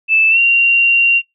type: tone with pitch glide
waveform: sine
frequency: 2633 to 2761 Hz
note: E7 to F7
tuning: -3 to -20 cents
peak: -8 dBFS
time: 0.08-1.22 s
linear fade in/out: 50 ms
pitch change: +83 cents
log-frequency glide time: 0.3-0.39 s
effects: noise-tail reverb RT60 0.2 s tail -24 dB re dry